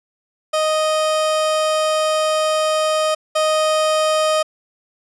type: tone pair in turn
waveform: 30% pulse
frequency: 622.3 / 622.3 Hz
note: D#5 / D#5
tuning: 0 / 0 cents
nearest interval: unison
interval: 0 cents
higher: neither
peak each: -13 / -12 dBFS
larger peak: second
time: 0.53-3.15 / 3.35-4.43 s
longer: first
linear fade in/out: 10 ms
effects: resampled to 24000 Hz